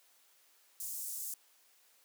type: high-pass noise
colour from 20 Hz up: pink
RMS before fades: -41 dBFS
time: 0.8-1.34 s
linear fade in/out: 2 ms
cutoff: 7200 Hz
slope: 24 dB/octave
effects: white hiss -67 dBFS RMS until 2.04 s + high-pass 400 Hz 12 dB/octave